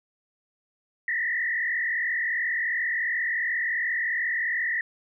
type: tone with frequency modulation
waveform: sine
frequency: 1890 Hz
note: A#6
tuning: 23 cents sharp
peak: -24 dBFS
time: 1.08-4.81 s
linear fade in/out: 2 ms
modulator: 42.8 Hz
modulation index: 2.4
effects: none